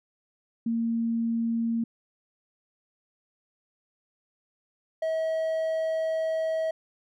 sine / triangle tone pair in turn, 230 / 642.1 Hz, A#3 / E5, -23 / -46 cents, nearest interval octave + tritone, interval 1777 cents, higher second, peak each -24 / -23 dBFS, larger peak second, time 0.66-1.84 / 5.02-6.71 s, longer second, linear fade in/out 5 ms, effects none

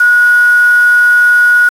sine tone with quantisation, 1455 Hz, F#6, 29 cents flat, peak -4 dBFS, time 0-1.69 s, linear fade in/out 5 ms, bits 4, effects AAC 48 kbps

